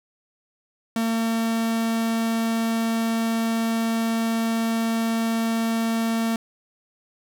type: tone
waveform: 45% pulse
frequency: 227 Hz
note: A#3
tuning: 46 cents flat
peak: -21 dBFS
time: 0.96-6.36 s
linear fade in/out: 2 ms
effects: none